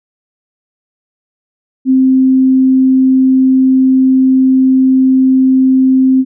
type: tone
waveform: sine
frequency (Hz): 261.6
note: C4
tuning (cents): 0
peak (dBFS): -5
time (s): 1.85-6.25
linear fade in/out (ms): 50
effects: none